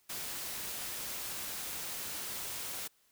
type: noise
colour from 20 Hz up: white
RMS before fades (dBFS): -40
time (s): 0.09-2.88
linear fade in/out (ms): 10
effects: white hiss -70 dBFS RMS until 3.11 s